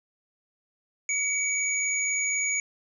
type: tone pair together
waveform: sine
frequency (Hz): 2268 / 6796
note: C#7 / G#8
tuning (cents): +39 / +39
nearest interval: octave + perfect fifth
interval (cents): 1900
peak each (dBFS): -27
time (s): 1.09-2.6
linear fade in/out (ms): 2
effects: none